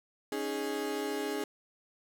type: chord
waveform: 35% pulse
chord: C# suspended second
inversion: none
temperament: equal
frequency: 277.2 / 311.1 / 415.3 Hz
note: C#4 / D#4 / G#4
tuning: 0 / 0 / 0 cents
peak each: -37 / -37 / -33 dBFS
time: 0.32-1.44 s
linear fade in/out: 2 ms
effects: none